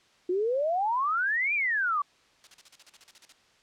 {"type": "exponential two-way sweep", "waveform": "sine", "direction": "up then down", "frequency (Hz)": [348.6, 2457, 1125], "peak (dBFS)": -24, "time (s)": [0.29, 2.02], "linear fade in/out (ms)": 5, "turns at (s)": 1.54}
{"type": "noise bursts", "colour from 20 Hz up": "blue", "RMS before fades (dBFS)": -43, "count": 13, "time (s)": [2.44, 3.322], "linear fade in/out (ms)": 0, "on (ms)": 30, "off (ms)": 41}
{"effects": ["white hiss -62 dBFS RMS until 3.62 s", "low-pass 5000 Hz 12 dB/octave"]}